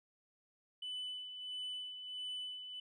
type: tone with tremolo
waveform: sine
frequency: 2997 Hz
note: F#7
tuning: 22 cents sharp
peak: -37 dBFS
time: 0.82-2.8 s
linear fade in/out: 5 ms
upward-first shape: sine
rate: 1.5 Hz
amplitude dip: 60%
effects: tanh soft clip ceiling -38 dBFS